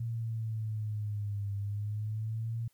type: exponential two-way sweep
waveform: sine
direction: down then up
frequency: 116.54 to 100 to 116.54 Hz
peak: -32 dBFS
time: 0-2.68 s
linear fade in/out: 5 ms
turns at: 1.54 s
effects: white hiss -72 dBFS RMS until 2.73 s